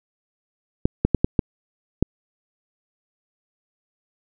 clicks, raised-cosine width 3 ms, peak -3 dBFS, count 6, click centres 0.855 / 1.05 / 1.147 / 1.245 / 1.392 / 2.026 s, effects none

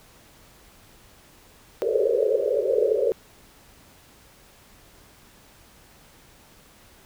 white band-pass noise, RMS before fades -22 dBFS, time 1.82-3.12 s, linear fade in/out 0 ms, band 390 to 560 Hz, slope 96 dB/octave, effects pink hiss -53 dBFS RMS until 7.05 s

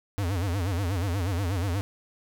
square tone with vibrato, 92.6 Hz, F#2, 2 cents sharp, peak -26 dBFS, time 0.18-1.81 s, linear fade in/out 0 ms, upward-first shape sine, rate 8.3 Hz, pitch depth 180 cents each way, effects 10-bit

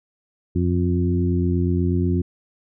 harmonic tone with a mistuned harmonic, 88.4 Hz, F2, 22 cents sharp, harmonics 1 / 2 / 3 / 4, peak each -20 / -23 / -25 / -26 dBFS, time 0.55-2.22 s, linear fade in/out 10 ms, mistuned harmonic 1, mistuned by +16 cents, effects none

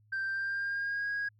sine tone with pitch glide, 1569 to 1644.2 Hz, G6 to G#6, +1 to -18 cents, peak -29 dBFS, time 0.12-1.29 s, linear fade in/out 10 ms, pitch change +81 cents, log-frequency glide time 0.26-1.09 s, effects tanh soft clip ceiling -29 dBFS + added 106 Hz sine -62 dBFS peak until 1.39 s

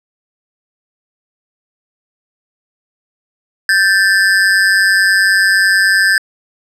square ring-modulated tone, 1661.2 Hz, G#6, in tune, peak -6 dBFS, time 3.69-6.18 s, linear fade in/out 2 ms, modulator 95.4 Hz, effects low-pass 9000 Hz 12 dB/octave

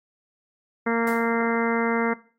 harmonic tone, 230.9 Hz, A#3, 16 cents flat, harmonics 1 / 2 / 3 / 4 / 5 / 6 / 7 / 8 / 9, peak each -24 / -25 / -33 / -31 / -33 / -31 / -34 / -35 / -33 dBFS, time 0.86-2.14 s, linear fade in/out 10 ms
blue noise with exponential decay, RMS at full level -37 dBFS, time 1.07-1.39 s, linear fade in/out 2 ms, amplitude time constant 69 ms
effects noise-tail reverb RT60 0.4 s tail -19 dB re dry + AAC 48 kbps

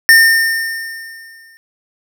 square tone with exponential decay, 1814 Hz, A#6, 48 cents flat, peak -3 dBFS, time 0.09-1.57 s, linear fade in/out 0 ms, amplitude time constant 320 ms, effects none

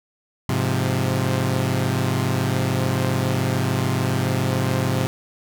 sawtooth chord, F minor, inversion first, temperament equal, 103.83 / 130.81 / 174.61 Hz, Ab2 / C3 / F3, 0 / 0 / 0 cents, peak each -20 / -18 / -23 dBFS, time 0.49-5.07 s, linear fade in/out 0 ms, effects none

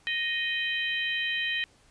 harmonic tone with a mistuned harmonic, 622 Hz, D#5, 1 cent flat, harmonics 3 / 4 / 5 / 6, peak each -30 / -33 / -32 / -39 dBFS, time 0.07-1.64 s, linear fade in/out 0 ms, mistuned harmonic 6, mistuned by +84 cents, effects pink hiss -61 dBFS RMS until 1.9 s + resampled to 22050 Hz

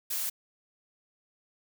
blue noise, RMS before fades -32 dBFS, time 0.1-0.3 s, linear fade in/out 10 ms, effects none

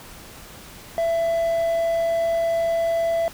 triangle tone, 667 Hz, E5, 20 cents sharp, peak -17 dBFS, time 0.98-3.28 s, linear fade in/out 0 ms, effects pink hiss -42 dBFS RMS until 3.33 s

